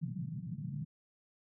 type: band-pass noise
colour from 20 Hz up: pink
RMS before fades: -40 dBFS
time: 0.01-0.85 s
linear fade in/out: 20 ms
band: 120 to 200 Hz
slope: 48 dB/octave
effects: none